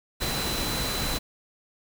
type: tone in noise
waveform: sine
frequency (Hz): 4016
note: B7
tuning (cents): +28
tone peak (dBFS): -33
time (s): 0.2-1.19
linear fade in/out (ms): 20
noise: pink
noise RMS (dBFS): -29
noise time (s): 0.2-1.19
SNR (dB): -7
effects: none